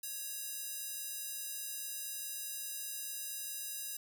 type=tone with high-pass filter; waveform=square; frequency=554.4 Hz; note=C#5; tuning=in tune; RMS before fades=-42 dBFS; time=0.03-3.97 s; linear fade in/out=5 ms; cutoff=8000 Hz; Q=0.62; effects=none